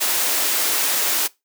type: high-pass noise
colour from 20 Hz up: white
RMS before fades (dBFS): -20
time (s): 0-1.28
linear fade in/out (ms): 20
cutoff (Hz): 270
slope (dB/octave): 24
effects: noise-tail reverb RT60 0.2 s tail -21 dB re dry